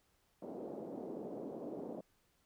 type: band-pass noise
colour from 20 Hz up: pink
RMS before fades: -45 dBFS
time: 0.42-2.01 s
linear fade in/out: 5 ms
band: 220 to 620 Hz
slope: 24 dB/octave
effects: pink hiss -75 dBFS RMS until 2.45 s